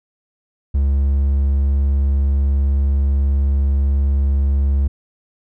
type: tone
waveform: triangle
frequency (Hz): 69.3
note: C#2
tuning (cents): 0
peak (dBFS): -11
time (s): 0.74-4.88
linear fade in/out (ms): 10
effects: none